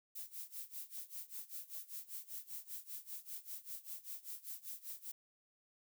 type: noise with tremolo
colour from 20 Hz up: violet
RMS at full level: -45 dBFS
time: 0.15-5.12 s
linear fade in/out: 10 ms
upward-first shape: sine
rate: 5.1 Hz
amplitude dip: 90%
effects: none